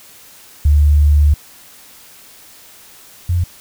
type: tone pair in turn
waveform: sine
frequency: 73.6 / 87.65 Hz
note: D2 / F2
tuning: +4 / +7 cents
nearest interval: minor third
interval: 303 cents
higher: second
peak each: -7 / -12 dBFS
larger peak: first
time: 0.65-1.34 / 3.29-3.44 s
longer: first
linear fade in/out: 5 ms
effects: white hiss -42 dBFS RMS until 3.6 s